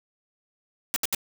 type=noise bursts; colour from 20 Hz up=white; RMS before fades=-25 dBFS; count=3; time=0.94-1.148 s; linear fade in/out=0 ms; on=22 ms; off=71 ms; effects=none